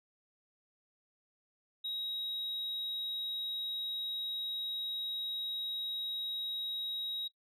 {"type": "tone", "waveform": "sine", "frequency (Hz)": 3810, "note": "A#7", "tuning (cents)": 37, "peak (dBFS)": -33, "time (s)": [1.84, 7.28], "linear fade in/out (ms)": 10, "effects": ["noise-tail reverb RT60 0.1 s tail -20 dB re dry", "tanh soft clip ceiling -34 dBFS"]}